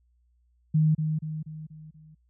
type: tone with echo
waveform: sine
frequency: 155.56 Hz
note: D#3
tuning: in tune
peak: -18 dBFS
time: 0.74-0.95 s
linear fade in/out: 10 ms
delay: 240 ms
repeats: 5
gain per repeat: -6 dB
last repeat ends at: 2.15 s
effects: added 60 Hz sine -63 dBFS peak until 2.29 s